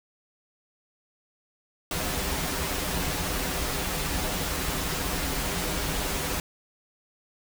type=noise with comb filter; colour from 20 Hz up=pink; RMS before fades=-29 dBFS; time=1.91-6.4 s; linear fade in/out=2 ms; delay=8.9 ms; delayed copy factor=-0.6; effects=none